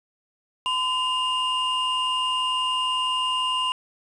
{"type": "tone pair together", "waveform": "triangle", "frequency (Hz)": [1020, 2829], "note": ["C6", "F7"], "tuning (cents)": [-44, 22], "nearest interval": "octave + tritone", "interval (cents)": 1766, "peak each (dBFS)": -23, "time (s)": [0.66, 3.72], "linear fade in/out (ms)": 0, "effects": ["resampled to 24000 Hz", "8-bit"]}